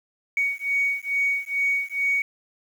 sine beating tone pair, 2239 / 2241.3 Hz, C#7 / C#7, +17 / +19 cents, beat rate 2.3 Hz, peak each -24 dBFS, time 0.37-2.22 s, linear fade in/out 2 ms, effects tanh soft clip ceiling -14 dBFS + 8-bit

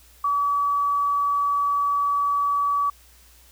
sine tone, 1143 Hz, D6, 47 cents flat, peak -19 dBFS, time 0.24-2.9 s, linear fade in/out 5 ms, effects added 60 Hz sine -53 dBFS peak until 3.51 s + white hiss -54 dBFS RMS until 3.51 s

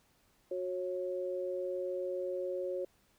sine tone pair together, 365.8 / 547 Hz, F#4 / C#5, -20 / -23 cents, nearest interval perfect fifth, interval 697 cents, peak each -37 / -36 dBFS, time 0.51-2.85 s, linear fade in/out 5 ms, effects pink hiss -70 dBFS RMS until 3.18 s

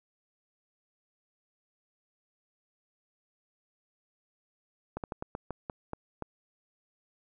slowing click train, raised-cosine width 1 ms, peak -21 dBFS, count 9, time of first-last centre 4.97-6.223 s, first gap 68 ms, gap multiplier 1.23, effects none

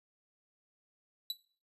45% pulse tone with exponential decay, 3951 Hz, B7, in tune, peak -30 dBFS, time 1.3-1.37 s, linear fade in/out 2 ms, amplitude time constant 15 ms, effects noise-tail reverb RT60 0.4 s tail -17 dB re dry + resampled to 32000 Hz

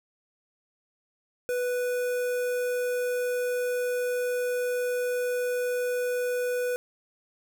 square tone with notch filter, 493.9 Hz, B4, in tune, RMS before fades -28 dBFS, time 1.49-6.76 s, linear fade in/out 0 ms, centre 4000 Hz, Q 0.84, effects none

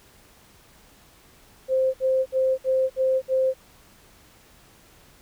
sine tone bursts, 523.3 Hz, C5, in tune, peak -18 dBFS, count 6, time 1.68-3.54 s, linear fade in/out 50 ms, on 260 ms, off 60 ms, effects pink hiss -54 dBFS RMS until 5.21 s

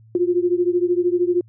sine beating tone pair, 349.2 / 362.2 Hz, F4 / F#4, 0 / -37 cents, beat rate 13 Hz, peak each -18 / -20 dBFS, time 0.15-1.41 s, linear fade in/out 2 ms, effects added 111 Hz sine -46 dBFS peak until 1.48 s

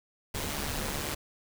pink noise with amplitude modulation, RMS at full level -31 dBFS, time 0.34-1.15 s, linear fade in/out 10 ms, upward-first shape sine, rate 146 Hz, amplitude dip 60%, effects none

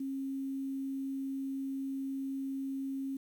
sine tone with quantisation, 270.4 Hz, C#4, 43 cents flat, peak -34 dBFS, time 0-3.17 s, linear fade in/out 5 ms, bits 10, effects none

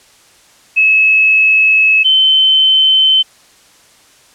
sine tone pair in turn, 2585 / 3074 Hz, E7 / G7, -34 / -35 cents, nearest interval minor third, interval 299 cents, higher second, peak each -6 dBFS, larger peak neither, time 0.76-2.04 / 2.04-3.23 s, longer first, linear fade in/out 20 ms, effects white hiss -46 dBFS RMS until 4.34 s + low-pass 9000 Hz 12 dB/octave

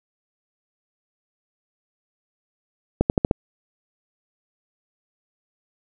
accelerating click train, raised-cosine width 2 ms, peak -3 dBFS, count 5, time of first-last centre 3.01-3.311 s, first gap 89 ms, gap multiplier 0.89, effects none

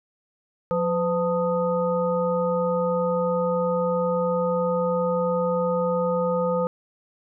harmonic tone with a mistuned harmonic, 177.7 Hz, F3, 30 cents sharp, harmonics 1 / 3 / 5 / 7, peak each -27 / -22 / -32 / -30 dBFS, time 0.71-6.67 s, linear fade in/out 0 ms, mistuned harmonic 3, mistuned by -83 cents, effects none

